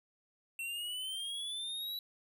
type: exponential sweep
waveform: square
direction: up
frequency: 2700 to 3951 Hz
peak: -38 dBFS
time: 0.59-1.99 s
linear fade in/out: 2 ms
effects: none